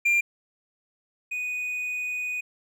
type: tone pair in turn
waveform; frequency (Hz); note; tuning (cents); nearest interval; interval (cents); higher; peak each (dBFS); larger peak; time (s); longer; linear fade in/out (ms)
triangle; 2388 / 2482; D7 / D#7; +28 / -5; minor second; 67; second; -17 / -26; first; 0.05-0.21 / 1.31-2.41; second; 10
effects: none